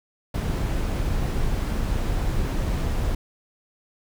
brown noise, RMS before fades -24 dBFS, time 0.34-3.15 s, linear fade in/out 5 ms, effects none

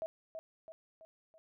sine tone with echo, 645 Hz, E5, 38 cents flat, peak -35 dBFS, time 0.02-0.06 s, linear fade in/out 0 ms, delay 330 ms, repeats 4, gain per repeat -6 dB, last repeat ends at 1.38 s, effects none

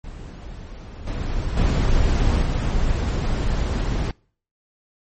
brown noise with level steps, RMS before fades -35 / -25 / -18 / -21 dBFS, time 0.04-4.11 s, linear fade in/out 2 ms, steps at 1.07 / 1.57 / 2.43 s, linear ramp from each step 2 ms, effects noise-tail reverb RT60 0.5 s tail -26 dB re dry + MP3 32 kbps

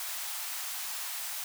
white high-pass noise, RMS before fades -37 dBFS, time 0-1.44 s, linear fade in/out 2 ms, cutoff 660 Hz, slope 48 dB/octave, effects none

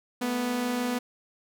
sawtooth tone pair together, 220 / 246.4 Hz, A3 / B3, 0 / -4 cents, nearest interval major second, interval 196 cents, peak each -32 / -23 dBFS, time 0.21-0.99 s, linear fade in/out 10 ms, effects none

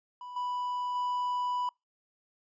triangle tone with level steps, 987.8 Hz, B5, in tune, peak -39 / -29 / -27 dBFS, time 0.21-1.69 s, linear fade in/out 2 ms, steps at 0.36 / 0.95 s, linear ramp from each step 5 ms, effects noise-tail reverb RT60 0.2 s tail -26 dB re dry + resampled to 16000 Hz

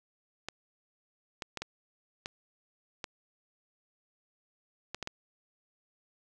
clicks, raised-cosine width 0.2 ms, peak -19 dBFS, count 9, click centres 0.486 / 1.422 / 1.573 / 1.62 / 2.259 / 3.042 / 4.946 / 5.027 / 5.074 s, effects none

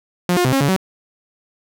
sawtooth tone with pitch steps, 178 / 356.1 / 128.8 / 270.9 / 141.1 / 189 Hz, F3 / F4 / C3 / C#4 / C#3 / F#3, +33 / +34 / -27 / -40 / +31 / +37 cents, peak -10 dBFS, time 0.29-0.764 s, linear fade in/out 2 ms, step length 79 ms, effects none

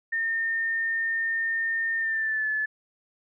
sine tone with pitch glide, 1820 to 1729.8 Hz, A#6 to A6, -42 to -30 cents, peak -24 dBFS, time 0.12-2.66 s, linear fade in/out 10 ms, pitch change -88 cents, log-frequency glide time 1.97-2.48 s, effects none

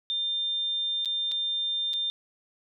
sine tone with dropouts, 3600 Hz, A7, 39 cents sharp, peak -26 dBFS, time 0.1-2.1 s, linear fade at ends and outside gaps 0 ms, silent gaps 1.048-1.057 / 1.315-1.319 / 1.933-1.938 s, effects none

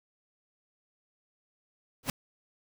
pink noise with exponential growth, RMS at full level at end -25 dBFS, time 2.03-2.1 s, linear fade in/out 2 ms, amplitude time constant 15 ms, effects none

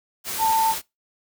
sine tone in noise, 892 Hz, A5, 23 cents sharp, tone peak -17 dBFS, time 0.38-0.75 s, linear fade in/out 50 ms, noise white, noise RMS -29 dBFS, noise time 0.24-0.82 s, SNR +9 dB, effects noise-tail reverb RT60 0.2 s tail -22 dB re dry

